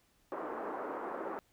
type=band-pass noise; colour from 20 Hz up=pink; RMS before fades=-40 dBFS; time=0.32-1.39 s; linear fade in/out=0 ms; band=310 to 1300 Hz; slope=24 dB/octave; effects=pink hiss -71 dBFS RMS until 1.52 s